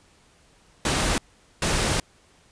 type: noise bursts at uneven times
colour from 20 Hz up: pink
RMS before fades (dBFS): -23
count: 2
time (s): 0.85-1.18 / 1.62-2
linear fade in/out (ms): 2
effects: pink hiss -58 dBFS RMS until 2.51 s + resampled to 22050 Hz